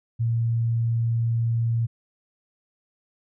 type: tone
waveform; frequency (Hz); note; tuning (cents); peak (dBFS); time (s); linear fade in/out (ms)
sine; 115.7; A#2; -13; -20; 0.19-1.87; 20
effects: none